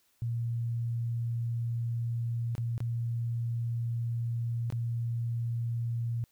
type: tone with dropouts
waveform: sine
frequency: 117.2 Hz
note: A#2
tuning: 10 cents sharp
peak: -29 dBFS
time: 0.22-6.24 s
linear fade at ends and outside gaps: 0 ms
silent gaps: 2.552-2.58 / 2.779-2.804 / 4.702-4.724 s
effects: white hiss -70 dBFS RMS until 6.31 s